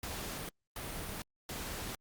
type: noise bursts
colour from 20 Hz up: pink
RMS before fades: -41 dBFS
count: 3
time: 0.03-1.95 s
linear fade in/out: 2 ms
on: 460 ms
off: 270 ms
effects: Opus 48 kbps